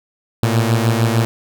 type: beating tone pair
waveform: sawtooth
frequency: 112.2 / 118.8 Hz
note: A2 / A#2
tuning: +34 / +33 cents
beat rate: 6.6 Hz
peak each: -11 / -14 dBFS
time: 0.43-1.25 s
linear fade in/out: 0 ms
effects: none